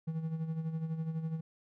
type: tone with tremolo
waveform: triangle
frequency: 160.9 Hz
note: E3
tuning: 42 cents flat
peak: -29 dBFS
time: 0.07-1.41 s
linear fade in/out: 10 ms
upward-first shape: sine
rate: 12 Hz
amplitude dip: 60%
effects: none